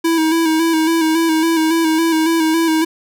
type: tone with vibrato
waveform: square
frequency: 323.9 Hz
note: E4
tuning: 30 cents flat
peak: -13 dBFS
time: 0.04-2.85 s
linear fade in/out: 10 ms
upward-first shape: square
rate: 3.6 Hz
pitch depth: 36 cents each way
effects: none